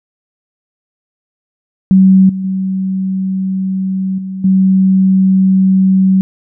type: tone with level steps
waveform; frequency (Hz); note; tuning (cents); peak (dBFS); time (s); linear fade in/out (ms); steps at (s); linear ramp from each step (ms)
sine; 189.8; F#3; +44; -3 / -16 / -13 / -19 / -6; 1.91-6.21; 0; 2.29 / 2.44 / 4.18 / 4.44; 5
effects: none